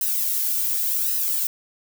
violet noise with flanger, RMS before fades -23 dBFS, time 0.01-1.47 s, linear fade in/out 2 ms, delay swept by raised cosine 0.88 to 2.38 ms, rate 0.89 Hz, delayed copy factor -0.75, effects none

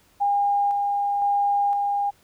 sine tone with tremolo, 809 Hz, G#5, 46 cents flat, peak -18 dBFS, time 0.2-2.11 s, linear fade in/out 20 ms, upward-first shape square, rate 0.98 Hz, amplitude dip 25%, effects pink hiss -59 dBFS RMS until 2.23 s

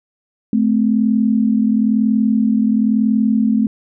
sine tone pair together, 216.5 / 257.5 Hz, A3 / C4, -28 / -28 cents, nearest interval minor third, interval 300 cents, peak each -13 / -17 dBFS, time 0.53-3.67 s, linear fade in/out 2 ms, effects none

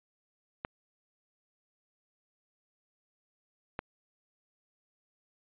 clicks, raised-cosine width 0.5 ms, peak -19 dBFS, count 2, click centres 0.649 / 3.791 s, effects resampled to 8000 Hz

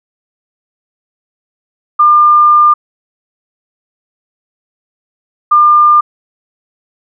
sine tone bursts at uneven times, 1200 Hz, D6, 37 cents sharp, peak -3 dBFS, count 2, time 1.99-2.74 / 5.51-6.01 s, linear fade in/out 10 ms, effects none

